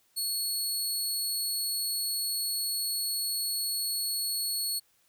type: tone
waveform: 20% pulse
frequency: 4366 Hz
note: C#8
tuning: 27 cents flat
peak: -23 dBFS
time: 0.16-4.8 s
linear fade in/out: 20 ms
effects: white hiss -68 dBFS RMS until 5.08 s